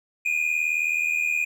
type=tone pair together; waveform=triangle; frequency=2410 / 2489 Hz; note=D7 / D#7; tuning=+44 / 0 cents; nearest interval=minor second; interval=56 cents; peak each=-23 dBFS; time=0.25-1.45 s; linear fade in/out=10 ms; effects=none